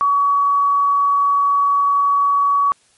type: tone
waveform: sine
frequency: 1131 Hz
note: C#6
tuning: 34 cents sharp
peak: -12 dBFS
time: 0.01-2.72 s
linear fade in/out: 0 ms
effects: white hiss -56 dBFS RMS until 2.97 s + MP3 48 kbps